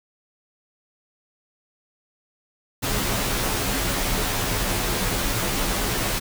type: noise with comb filter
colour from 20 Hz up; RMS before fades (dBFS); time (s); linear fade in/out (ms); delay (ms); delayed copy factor
pink; -24; 2.82-6.2; 20; 13; -0.8
effects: none